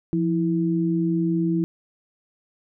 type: tone pair together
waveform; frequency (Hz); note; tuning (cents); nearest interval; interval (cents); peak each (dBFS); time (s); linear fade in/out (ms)
sine; 172.18 / 327.3; F3 / E4; -24 / -12; major seventh; 1112; -22; 0.13-1.64; 0
effects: none